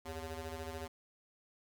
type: ring-modulated tone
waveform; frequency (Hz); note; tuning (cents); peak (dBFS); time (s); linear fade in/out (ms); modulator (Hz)
15% pulse; 161.9; E3; -31; -32; 0.05-0.88; 10; 236
effects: none